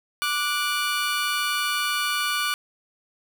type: tone pair together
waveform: 20% pulse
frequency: 1174.7 / 1469 Hz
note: D6 / F#6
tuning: 0 / -13 cents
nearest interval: major third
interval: 387 cents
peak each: -21 dBFS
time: 0.22-2.54 s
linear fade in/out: 0 ms
effects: none